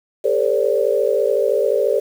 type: tone cluster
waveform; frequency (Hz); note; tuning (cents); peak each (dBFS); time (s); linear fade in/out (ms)
sine; 405.1 / 454.3 / 526 / 580; G#4 / A#4 / C5 / D5; -43 / -45 / +9 / -22; -20; 0.24-2; 10
effects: 7-bit